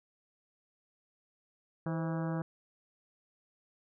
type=harmonic tone with a mistuned harmonic; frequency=162.6 Hz; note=E3; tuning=23 cents flat; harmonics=1 / 2 / 3 / 4 / 5 / 6 / 7 / 8 / 9 / 10; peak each=-33 / -39 / -43 / -45 / -47 / -49 / -50 / -51 / -52 / -53 dBFS; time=1.86-2.42 s; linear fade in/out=2 ms; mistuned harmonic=3; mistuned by=+92 cents; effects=none